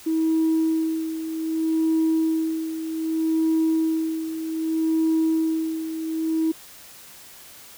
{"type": "tone with tremolo", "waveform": "sine", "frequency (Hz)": 321.2, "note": "E4", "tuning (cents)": -45, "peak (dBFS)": -16, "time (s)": [0.06, 6.52], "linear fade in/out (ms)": 10, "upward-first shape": "sine", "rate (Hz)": 0.64, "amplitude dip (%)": 70, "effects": ["tanh soft clip ceiling -14 dBFS", "white hiss -45 dBFS RMS until 7.77 s"]}